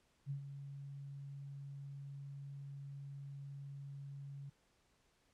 sine tone with ADSR envelope, 139.7 Hz, C#3, 14 cents sharp, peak -37 dBFS, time 0.26-4.5 s, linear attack 44 ms, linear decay 100 ms, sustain -9 dB, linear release 10 ms, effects pink hiss -75 dBFS RMS until 5.33 s + low-pass 9000 Hz 12 dB/octave

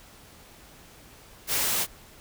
white noise, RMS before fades -26 dBFS, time 1.47-1.87 s, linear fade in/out 50 ms, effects pink hiss -51 dBFS RMS until 2.2 s

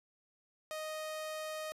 sawtooth tone, 622.3 Hz, D#5, in tune, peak -35 dBFS, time 0.71-1.72 s, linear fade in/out 0 ms, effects resampled to 32000 Hz

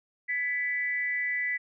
sine tone with amplitude modulation, 1985 Hz, B6, 8 cents sharp, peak -24 dBFS, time 0.28-1.58 s, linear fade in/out 20 ms, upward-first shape sine, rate 294 Hz, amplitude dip 60%, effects none

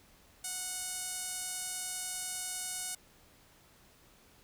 sawtooth tone with band-pass filter, 735 Hz, F#5, 12 cents flat, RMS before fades -39 dBFS, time 0.44-2.95 s, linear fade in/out 5 ms, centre 8800 Hz, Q 2, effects pink hiss -62 dBFS RMS until 4.43 s

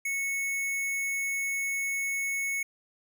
square tone, 2205 Hz, C#7, 10 cents flat, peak -29 dBFS, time 0.05-2.63 s, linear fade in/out 5 ms, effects none

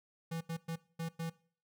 square tone bursts at uneven times, 164.81 Hz, E3, in tune, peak -37 dBFS, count 5, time 0.31-0.41 / 0.49-0.57 / 0.68-0.76 / 0.99-1.09 / 1.19-1.3 s, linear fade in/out 10 ms, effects noise-tail reverb RT60 0.5 s tail -21 dB re dry

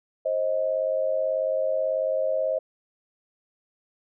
sine tone pair together, 530 / 628.3 Hz, C5 / D#5, +22 / +17 cents, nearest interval minor third, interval 295 cents, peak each -25 dBFS, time 0.25-2.59 s, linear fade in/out 10 ms, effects none

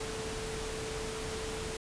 sine tone in noise, 440.6 Hz, A4, 2 cents sharp, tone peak -39 dBFS, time 0-1.77 s, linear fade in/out 5 ms, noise pink, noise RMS -39 dBFS, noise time 0-1.77 s, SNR -3 dB, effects resampled to 22050 Hz

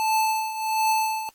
square tone with tremolo, 876 Hz, A5, 8 cents flat, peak -19 dBFS, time 0-1.29 s, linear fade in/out 0 ms, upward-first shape triangle, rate 1.4 Hz, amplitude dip 75%, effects white hiss -61 dBFS RMS until 1.34 s + AAC 64 kbps

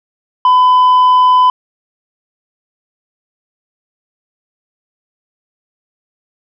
sine tone with tanh clipping, 1005 Hz, B5, 30 cents sharp, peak -6 dBFS, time 0.45-1.5 s, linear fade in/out 2 ms, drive 3 dB, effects none

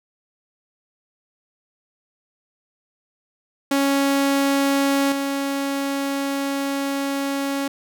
sawtooth tone with level steps, 277.2 Hz, C#4, in tune, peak -13 / -18 dBFS, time 3.71-7.68 s, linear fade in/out 5 ms, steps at 5.12 s, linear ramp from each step 2 ms, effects none

